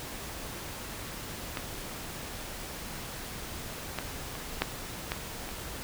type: clicks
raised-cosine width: 0.3 ms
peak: -16 / -16 / -23 / -9 / -13 / -25 dBFS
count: 6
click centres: 1.572 / 3.987 / 4.353 / 4.62 / 5.119 / 5.49 s
effects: pink hiss -40 dBFS RMS until 5.83 s